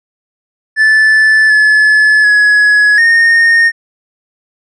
triangle tone with pitch steps, 1748 / 1719 / 1685 / 1841 Hz, A6 / A6 / G#6 / A#6, -12 / -41 / +25 / -22 cents, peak -3 dBFS, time 0.76-3.72 s, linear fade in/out 50 ms, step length 740 ms, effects resampled to 22050 Hz

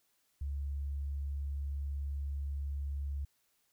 sine tone, 70.4 Hz, C#2, 27 cents sharp, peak -34 dBFS, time 0.41-3.25 s, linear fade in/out 5 ms, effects white hiss -75 dBFS RMS until 3.72 s

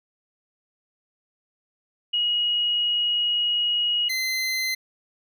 sine / 25% pulse tone pair in turn, 2895 / 2060 Hz, F#7 / C7, -38 / -28 cents, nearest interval tritone, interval 590 cents, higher first, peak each -20 dBFS, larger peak neither, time 2.13-4.09 / 4.09-4.75 s, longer first, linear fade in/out 10 ms, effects none

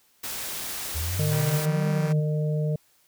white noise, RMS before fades -33 dBFS, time 0.23-1.66 s, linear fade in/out 10 ms
sine exponential two-way sweep, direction up then down, 74.5 to 200.3 to 146 Hz, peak -27 dBFS, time 0.94-2.21 s, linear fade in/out 20 ms, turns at 1.88 s
harmonic tone, 152.2 Hz, D#3, 38 cents flat, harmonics 1 / 3 / 4, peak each -23 / -33 / -35 dBFS, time 1.19-2.76 s, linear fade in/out 5 ms
5% pulse chord, Eb augmented, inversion none, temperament just, 155.56 / 194.45 / 243.1 Hz, Eb3 / G3 / B3, 0 / -14 / -27 cents, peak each -28 / -27 / -33 dBFS, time 1.31-2.13 s, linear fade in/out 10 ms
effects white hiss -63 dBFS RMS until 3.07 s

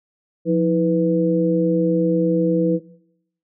sine tone cluster, 175.5 / 323.9 / 495.6 Hz, F3 / E4 / B4, +9 / -30 / +6 cents, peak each -19 dBFS, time 0.45-2.8 s, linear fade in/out 50 ms, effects noise-tail reverb RT60 0.8 s tail -20 dB re dry

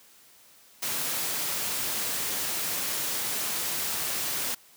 white noise, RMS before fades -30 dBFS, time 0.82-4.55 s, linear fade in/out 10 ms, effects white hiss -56 dBFS RMS until 4.76 s + high-pass 100 Hz 12 dB/octave

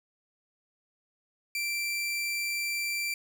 sawtooth tone, 2349 Hz, D7, in tune, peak -26 dBFS, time 1.55-3.14 s, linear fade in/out 2 ms, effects none

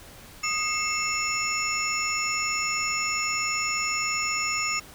sine tone cluster, 1238 / 2155 / 2665 / 5400 / 6890 Hz, D#6 / C#7 / E7 / E8 / A8, -9 / -49 / +18 / +41 / -37 cents, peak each -31 dBFS, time 0.43-4.8 s, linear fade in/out 10 ms, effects pink hiss -47 dBFS RMS until 4.94 s

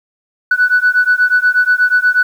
sine beating tone pair, 1481 / 1489.3 Hz, F#6 / F#6, +1 / +11 cents, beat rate 8.3 Hz, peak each -11 dBFS, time 0.51-2.23 s, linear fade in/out 5 ms, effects tanh soft clip ceiling -3 dBFS + 7-bit

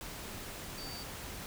sine tone in noise, 4615 Hz, D8, 31 cents flat, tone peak -45 dBFS, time 0.78-1.03 s, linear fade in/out 0 ms, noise pink, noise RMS -44 dBFS, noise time 0.01-1.46 s, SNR -4 dB, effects none

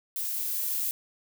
violet noise with level ramp, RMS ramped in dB -32 to -29 dBFS, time 0.16-0.91 s, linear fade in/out 0 ms, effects none

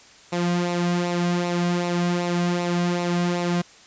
sawtooth tone with flanger, 175.1 Hz, F3, 5 cents sharp, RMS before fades -23 dBFS, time 0.32-3.62 s, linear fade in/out 10 ms, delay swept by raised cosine 0.61 to 2.31 ms, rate 2.6 Hz, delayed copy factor -0.55, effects white hiss -49 dBFS RMS until 3.86 s + resampled to 16000 Hz

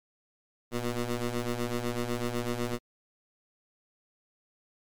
15% pulse ring-modulated tone, 120 Hz, B2, 49 cents flat, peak -20 dBFS, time 0.71-2.79 s, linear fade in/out 50 ms, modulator 124 Hz, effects MP3 96 kbps

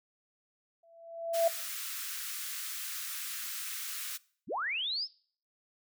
sine tone with exponential growth, 668 Hz, E5, 23 cents sharp, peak -21 dBFS, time 0.83-1.48 s, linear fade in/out 5 ms, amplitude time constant 140 ms
white high-pass noise, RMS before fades -39 dBFS, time 1.33-4.18 s, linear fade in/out 20 ms, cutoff 1200 Hz, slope 48 dB/octave
sine linear sweep, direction up, 102.6 to 5380 Hz, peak -31 dBFS, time 4.47-5.08 s, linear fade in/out 50 ms
effects noise-tail reverb RT60 0.5 s tail -22 dB re dry

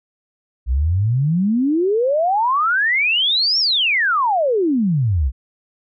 sine exponential two-way sweep, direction up then down, 58.27 to 5588 to 58.27 Hz, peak -14 dBFS, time 0.66-5.32 s, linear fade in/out 50 ms, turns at 3.59 s, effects none

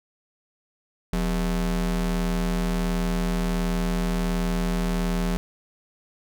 square ring-modulated tone, 110 Hz, A2, in tune, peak -20 dBFS, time 1.13-5.37 s, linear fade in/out 0 ms, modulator 69.3 Hz, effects none

